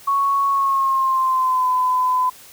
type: tone with pitch glide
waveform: sine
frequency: 1108.7 to 1010.8 Hz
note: C#6 to B5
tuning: 0 to +40 cents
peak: -15 dBFS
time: 0.07-2.3 s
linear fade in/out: 10 ms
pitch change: -160 cents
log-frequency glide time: 0.49-1.68 s
effects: white hiss -44 dBFS RMS until 2.52 s